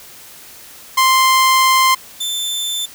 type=tone pair in turn; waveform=sawtooth; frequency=1046.5 / 3540 Hz; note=C6 / A7; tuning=0 / +10 cents; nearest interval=octave + major sixth; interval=2110 cents; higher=second; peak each=-6 / -16 dBFS; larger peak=first; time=0.97-1.95 / 2.2-2.86 s; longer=first; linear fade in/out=10 ms; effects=white hiss -39 dBFS RMS until 2.94 s